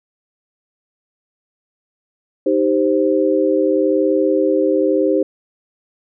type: chord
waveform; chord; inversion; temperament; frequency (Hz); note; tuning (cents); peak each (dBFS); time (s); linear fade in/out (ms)
sine; C minor; first; equal; 311.1 / 392 / 523.3; Eb4 / G4 / C5; 0 / 0 / 0; -17; 2.46-5.23; 5
effects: none